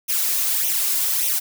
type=noise with flanger; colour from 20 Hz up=blue; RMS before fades=-21 dBFS; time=0.08-1.4 s; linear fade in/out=20 ms; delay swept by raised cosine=0.32 to 2.92 ms; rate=1.7 Hz; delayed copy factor=+0.7; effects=none